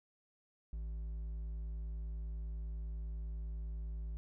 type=tone with hard clipping; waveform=triangle; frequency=55 Hz; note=A1; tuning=in tune; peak=-40 dBFS; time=0.73-4.17 s; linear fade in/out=0 ms; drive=7 dB; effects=none